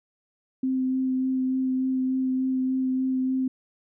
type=tone with vibrato; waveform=sine; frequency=260 Hz; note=C4; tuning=11 cents flat; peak=-22 dBFS; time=0.63-3.48 s; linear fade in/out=5 ms; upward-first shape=sine; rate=3.4 Hz; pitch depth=11 cents each way; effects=none